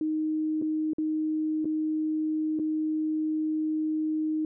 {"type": "tone with dropouts", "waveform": "sine", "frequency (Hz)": 311.1, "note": "D#4", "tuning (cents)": 0, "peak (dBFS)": -25, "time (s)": [0.01, 4.45], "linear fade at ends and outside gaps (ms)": 2, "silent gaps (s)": [[0.616, 0.622], [0.934, 0.983], [1.646, 1.654], [2.59, 2.596]], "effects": []}